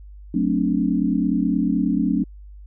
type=chord; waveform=sine; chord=D dominant seventh; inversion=first; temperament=just; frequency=183.54 / 220.2 / 264.3 / 293.7 Hz; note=F#3 / A3 / C4 / D4; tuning=-14 / +2 / +18 / 0 cents; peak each=-23 dBFS; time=0.34-2.24 s; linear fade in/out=5 ms; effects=added 50 Hz sine -38 dBFS peak until 2.66 s